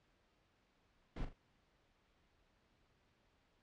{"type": "noise with echo", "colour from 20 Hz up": "brown", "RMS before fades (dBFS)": -41, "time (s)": [1.16, 1.25], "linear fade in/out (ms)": 5, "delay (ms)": 41, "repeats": 2, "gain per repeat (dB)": -9, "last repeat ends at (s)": 1.332, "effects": ["pink hiss -75 dBFS RMS until 3.62 s", "low-pass 4000 Hz 12 dB/octave"]}